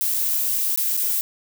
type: noise with dropouts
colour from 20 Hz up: violet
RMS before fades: -22 dBFS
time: 0.01-1.21 s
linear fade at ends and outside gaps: 0 ms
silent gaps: 0.14-0.144 / 0.76-0.775 / 0.968-0.974 s
effects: none